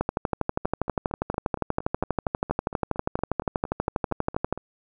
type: two click trains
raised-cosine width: 1 ms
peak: -9 / -21 dBFS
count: 57 / 18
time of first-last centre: 0.01-4.526 / 0.65-4.576 s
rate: 12.4 / 4.33 Hz
effects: none